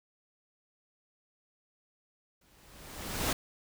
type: noise with exponential growth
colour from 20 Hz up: pink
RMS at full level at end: -28 dBFS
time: 2.41-3.33 s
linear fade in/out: 5 ms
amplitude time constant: 200 ms
effects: none